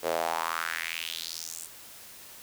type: tone with high-pass filter sweep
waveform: square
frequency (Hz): 41.2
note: E1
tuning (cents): 0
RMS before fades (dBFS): -33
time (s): 0.02-1.69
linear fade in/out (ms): 50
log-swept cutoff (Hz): 480 to 9000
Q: 3.4
effects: white hiss -48 dBFS RMS until 2.42 s